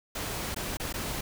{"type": "noise with dropouts", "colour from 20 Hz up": "pink", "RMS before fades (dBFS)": -34, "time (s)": [0.15, 1.21], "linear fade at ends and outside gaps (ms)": 5, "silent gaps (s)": [[0.546, 0.562], [0.771, 0.798], [0.927, 0.939]], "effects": []}